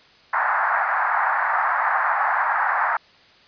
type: band-pass noise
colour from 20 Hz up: pink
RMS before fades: -21 dBFS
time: 0.33-2.97 s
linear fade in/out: 5 ms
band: 750 to 1800 Hz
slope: 48 dB/octave
effects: white hiss -52 dBFS RMS until 3.47 s + resampled to 11025 Hz